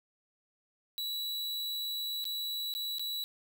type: tone with dropouts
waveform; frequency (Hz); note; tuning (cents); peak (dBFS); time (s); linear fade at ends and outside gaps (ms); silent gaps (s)
45% pulse; 3929; B7; -10; -34; 0.98-3.24; 0; 2.242-2.253 / 2.739-2.75 / 2.984-2.995
effects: none